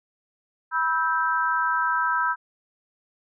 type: tone cluster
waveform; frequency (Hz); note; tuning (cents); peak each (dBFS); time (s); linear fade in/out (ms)
sine; 979 / 1305 / 1566; B5 / E6 / G6; -15 / -18 / -2; -25; 0.71-2.36; 50
effects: none